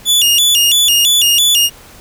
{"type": "tone with vibrato", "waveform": "sawtooth", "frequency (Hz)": 3137, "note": "G7", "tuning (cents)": 1, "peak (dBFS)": -5, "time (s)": [0.05, 1.7], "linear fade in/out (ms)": 50, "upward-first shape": "square", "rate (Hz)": 3, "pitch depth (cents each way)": 170, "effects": ["pink hiss -39 dBFS RMS until 2 s"]}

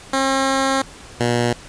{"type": "tone pair in turn", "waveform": "10% pulse", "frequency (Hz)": [268.7, 119.92], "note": ["C4", "A#2"], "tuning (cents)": [46, 49], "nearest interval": "octave + major second", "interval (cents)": 1397, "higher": "first", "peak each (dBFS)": -8, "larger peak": "neither", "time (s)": [[0.13, 0.82], [1.2, 1.53]], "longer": "first", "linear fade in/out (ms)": 5, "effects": ["pink hiss -40 dBFS RMS until 1.68 s", "resampled to 22050 Hz"]}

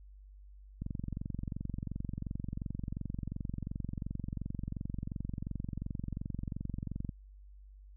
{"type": "click train", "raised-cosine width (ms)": 5, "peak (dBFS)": -25, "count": 144, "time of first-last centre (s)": [0.82, 7.092], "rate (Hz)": 22.8, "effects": ["added 49 Hz sine -51 dBFS peak until 7.96 s"]}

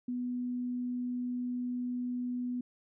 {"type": "tone", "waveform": "sine", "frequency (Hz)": 246.9, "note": "B3", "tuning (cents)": 0, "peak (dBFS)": -32, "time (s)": [0.08, 2.61], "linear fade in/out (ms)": 5, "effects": []}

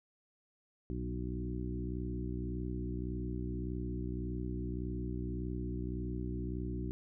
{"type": "harmonic tone with a mistuned harmonic", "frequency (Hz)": 61.74, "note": "B1", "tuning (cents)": 0, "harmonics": [1, 2, 3, 4, 5, 6], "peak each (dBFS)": [-39, -42, -43, -46, -43, -46], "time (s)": [0.9, 6.91], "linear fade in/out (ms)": 0, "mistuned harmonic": 2, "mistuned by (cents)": -40, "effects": []}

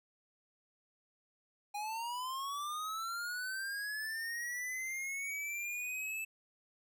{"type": "linear sweep", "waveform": "square", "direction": "up", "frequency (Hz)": [814, 2637], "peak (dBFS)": -38, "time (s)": [1.74, 6.25], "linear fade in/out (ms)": 10, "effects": []}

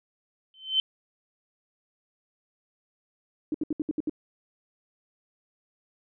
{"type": "tone with exponential growth", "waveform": "sine", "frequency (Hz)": 3078, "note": "G7", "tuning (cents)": -32, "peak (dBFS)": -17, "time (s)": [0.54, 0.8], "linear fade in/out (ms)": 1, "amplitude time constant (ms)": 56}
{"type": "tone bursts", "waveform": "sine", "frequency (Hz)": 305.7, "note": "D#4", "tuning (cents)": -30, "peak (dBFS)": -24, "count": 7, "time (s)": [3.52, 4.096], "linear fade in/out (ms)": 2, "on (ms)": 24, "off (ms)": 68}
{"effects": []}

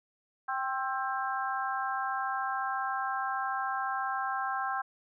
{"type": "harmonic tone with a mistuned harmonic", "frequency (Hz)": 265.6, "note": "C4", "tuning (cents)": 26, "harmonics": [3, 4, 5, 6], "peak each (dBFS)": [-34, -35, -36, -37], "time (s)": [0.48, 4.82], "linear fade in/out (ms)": 10, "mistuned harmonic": 3, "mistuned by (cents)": -28, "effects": []}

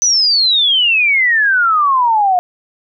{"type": "exponential sweep", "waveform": "sine", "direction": "down", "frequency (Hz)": [6100, 706], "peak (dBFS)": -9, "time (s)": [0.02, 2.39], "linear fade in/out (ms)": 0, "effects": []}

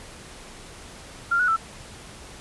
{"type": "tone with pitch steps", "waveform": "sine", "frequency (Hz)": [1389, 1467, 1327], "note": ["F6", "F#6", "E6"], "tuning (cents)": [-10, -15, 11], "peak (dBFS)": -18, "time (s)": [1.31, 1.565], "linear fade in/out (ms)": 10, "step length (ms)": 85, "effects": ["pink hiss -43 dBFS RMS until 2.4 s", "resampled to 24000 Hz"]}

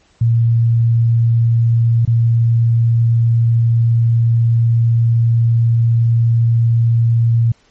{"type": "tone with dropouts", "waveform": "sine", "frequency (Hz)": 116, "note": "A#2", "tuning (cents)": -8, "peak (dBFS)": -9, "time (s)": [0.21, 7.52], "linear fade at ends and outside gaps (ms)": 5, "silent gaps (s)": [2.052, 2.075], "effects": ["pink hiss -54 dBFS RMS until 7.7 s", "MP3 32 kbps"]}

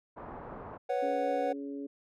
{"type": "low-pass noise", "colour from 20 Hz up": "white", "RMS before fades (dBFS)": -44, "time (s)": [0.16, 0.78], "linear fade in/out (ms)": 20, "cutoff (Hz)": 1100, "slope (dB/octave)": 24}
{"type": "chord", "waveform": "triangle", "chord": "B suspended second", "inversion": "none", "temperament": "just", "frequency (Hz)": [493.9, 555.6, 740.8], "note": ["B4", "C#5", "F#5"], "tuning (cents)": [0, 4, 2], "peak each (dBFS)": -31, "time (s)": [0.89, 1.53], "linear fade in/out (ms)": 10}
{"type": "harmonic tone", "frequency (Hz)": 140, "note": "C#3", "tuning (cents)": 18, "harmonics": [2, 3, 4], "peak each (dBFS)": [-37, -43, -51], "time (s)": [1.02, 1.87], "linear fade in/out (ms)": 10}
{"effects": []}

